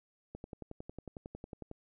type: click train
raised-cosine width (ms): 2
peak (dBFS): -30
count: 16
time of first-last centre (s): 0.35-1.714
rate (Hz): 11
effects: none